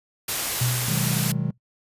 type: noise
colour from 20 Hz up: white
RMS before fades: -26 dBFS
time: 0.28-1.32 s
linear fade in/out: 5 ms
type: tone with exponential decay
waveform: sine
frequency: 123.47 Hz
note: B2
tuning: in tune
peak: -19 dBFS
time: 0.61-1.58 s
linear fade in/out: 5 ms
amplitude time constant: 210 ms
type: chord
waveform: triangle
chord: G# minor seventh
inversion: first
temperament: just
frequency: 124.59 / 155.74 / 186.89 / 207.7 Hz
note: B2 / D#3 / F#3 / G#3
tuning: +16 / +2 / +18 / 0 cents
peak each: -26 / -24 / -28 / -29 dBFS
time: 0.88-1.51 s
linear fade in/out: 5 ms
effects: noise-tail reverb RT60 0.1 s tail -24 dB re dry + resampled to 32000 Hz